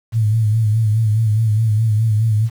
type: tone with vibrato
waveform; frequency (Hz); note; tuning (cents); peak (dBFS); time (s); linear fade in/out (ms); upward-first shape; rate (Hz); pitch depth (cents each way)
sine; 109.5; A2; -8; -12; 0.12-2.5; 50; sine; 4.8; 67
effects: 7-bit